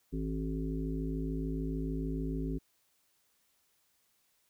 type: harmonic tone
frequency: 53.4 Hz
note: G#1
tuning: 49 cents sharp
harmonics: 1 / 3 / 5 / 7 / 8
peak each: -36 / -38 / -37 / -43 / -47 dBFS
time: 0.12-2.59 s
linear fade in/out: 20 ms
effects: white hiss -73 dBFS RMS until 4.49 s